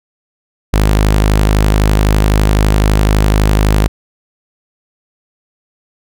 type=tone; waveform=sawtooth; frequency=51.91 Hz; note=G#1; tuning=in tune; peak=-4 dBFS; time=0.73-3.88 s; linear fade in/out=10 ms; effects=none